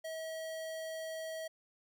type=tone; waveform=square; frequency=642 Hz; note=E5; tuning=46 cents flat; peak=-40 dBFS; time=0.04-1.48 s; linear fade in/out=10 ms; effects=none